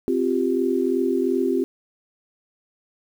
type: chord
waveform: sine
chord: C suspended fourth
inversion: none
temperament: equal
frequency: 261.6 / 349.2 / 392 Hz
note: C4 / F4 / G4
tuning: 0 / 0 / 0 cents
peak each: -23 dBFS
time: 0.08-1.64 s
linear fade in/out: 0 ms
effects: 8-bit